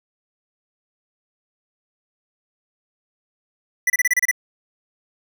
square tone bursts, 1975.5 Hz, B6, in tune, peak -15 dBFS, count 8, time 3.87-4.313 s, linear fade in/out 5 ms, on 30 ms, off 29 ms, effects none

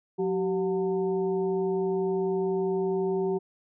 harmonic tone with a mistuned harmonic, 180.6 Hz, F#3, 42 cents flat, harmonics 1 / 2 / 4 / 5, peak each -32 / -25 / -39 / -40 dBFS, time 0.18-3.39 s, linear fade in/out 20 ms, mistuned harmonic 2, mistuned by +100 cents, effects none

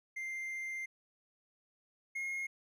triangle tone pair in turn, 2095 / 2149 Hz, C7 / C7, +2 / +46 cents, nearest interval unison, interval 44 cents, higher second, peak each -36 / -34 dBFS, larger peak second, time 0.16-0.86 / 2.15-2.47 s, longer first, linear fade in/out 10 ms, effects none

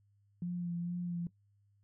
sine tone with vibrato, 174.2 Hz, F3, 4 cents flat, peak -34 dBFS, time 0.42-1.27 s, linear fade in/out 2 ms, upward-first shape sine, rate 2.2 Hz, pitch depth 25 cents each way, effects noise-tail reverb RT60 0.1 s tail -18 dB re dry + added 101 Hz sine -67 dBFS peak until 1.83 s

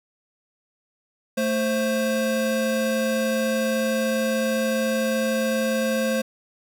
square tone pair together, 221.6 / 527.1 Hz, A3 / C5, +13 / +13 cents, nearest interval octave + minor third, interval 1500 cents, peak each -25 / -24 dBFS, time 1.37-6.22 s, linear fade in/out 10 ms, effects none

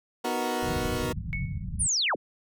20% pulse chord, B major seventh, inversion none, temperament equal, 246.9 / 311.1 / 370 / 466.2 Hz, B3 / D#4 / F#4 / A#4, 0 / 0 / 0 / 0 cents, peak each -27 / -30 / -28 / -29 dBFS, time 0.24-1.13 s, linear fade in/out 10 ms
white low-pass noise, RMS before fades -33 dBFS, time 0.62-1.87 s, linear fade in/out 10 ms, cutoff 180 Hz, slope 48 dB/octave
sine tone with exponential decay, 2210 Hz, C#7, 6 cents flat, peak -28 dBFS, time 1.33-1.64 s, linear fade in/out 0 ms, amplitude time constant 66 ms
sine linear sweep, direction down, 9956 to 71.8 Hz, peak -23 dBFS, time 1.79-2.16 s, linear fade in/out 20 ms
effects none

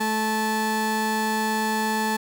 30% pulse tone pair together, 217.9 / 871.6 Hz, A3 / A5, -17 / -17 cents, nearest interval 2 octaves, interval 2400 cents, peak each -23 dBFS, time 0-2.17 s, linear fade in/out 10 ms, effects none

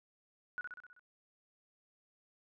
sine tone with echo, 1467 Hz, F#6, 15 cents flat, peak -36 dBFS, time 0.58-0.61 s, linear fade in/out 0 ms, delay 64 ms, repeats 6, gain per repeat -4 dB, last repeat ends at 0.994 s, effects none

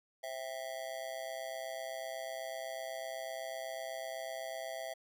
square tone with amplitude modulation, 659.3 Hz, E5, in tune, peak -36 dBFS, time 0.23-4.94 s, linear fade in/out 10 ms, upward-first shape sine, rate 128 Hz, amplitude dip 95%, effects none

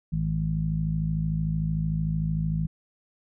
harmonic tone, 53.3 Hz, G#1, 46 cents sharp, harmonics 1 / 2 / 3 / 4, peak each -31 / -35 / -25 / -36 dBFS, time 0.12-2.67 s, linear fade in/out 10 ms, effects none

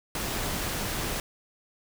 pink noise, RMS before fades -31 dBFS, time 0.15-1.2 s, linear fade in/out 2 ms, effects none

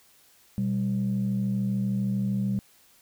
sine tone pair together, 122.9 / 196 Hz, B2 / G3, -8 / 0 cents, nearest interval minor sixth, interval 808 cents, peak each -28 / -24 dBFS, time 0.58-2.59 s, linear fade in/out 0 ms, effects tanh soft clip ceiling -19 dBFS + white hiss -59 dBFS RMS until 3.01 s

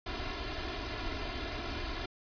pink noise with comb filter, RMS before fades -37 dBFS, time 0.06-2.06 s, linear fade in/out 5 ms, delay 2.9 ms, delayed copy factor +1, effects resampled to 11025 Hz

